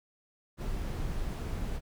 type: noise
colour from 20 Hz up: brown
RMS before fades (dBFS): -34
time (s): 0.57-1.81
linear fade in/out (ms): 50
effects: none